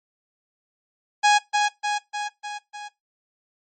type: tone with echo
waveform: sawtooth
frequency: 830 Hz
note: G#5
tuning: 1 cent flat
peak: -10 dBFS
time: 1.23-1.39 s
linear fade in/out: 20 ms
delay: 300 ms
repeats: 5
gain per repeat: -4 dB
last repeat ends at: 2.89 s
effects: noise-tail reverb RT60 0.2 s tail -20 dB re dry + MP3 32 kbps